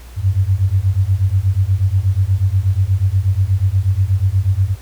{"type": "beating tone pair", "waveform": "sine", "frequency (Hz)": [91.8, 100.1], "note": ["F#2", "G2"], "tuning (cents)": [-13, 37], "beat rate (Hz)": 8.3, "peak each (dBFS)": -15, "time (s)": [0.16, 4.76], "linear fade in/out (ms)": 50, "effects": ["added 60 Hz sine -34 dBFS peak until 4.81 s", "pink hiss -44 dBFS RMS until 4.81 s"]}